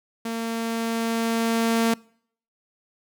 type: tone with level ramp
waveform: sawtooth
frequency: 228.3 Hz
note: A#3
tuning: 36 cents flat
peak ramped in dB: -23 to -14 dBFS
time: 0.25-1.94 s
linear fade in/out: 5 ms
effects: noise-tail reverb RT60 0.6 s tail -25 dB re dry